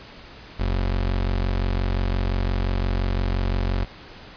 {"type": "tone", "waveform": "30% pulse", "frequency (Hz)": 45.76, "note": "F#1", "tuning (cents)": -18, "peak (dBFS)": -18, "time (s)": [0.59, 3.85], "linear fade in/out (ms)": 10, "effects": ["pink hiss -43 dBFS RMS until 4.36 s", "resampled to 11025 Hz"]}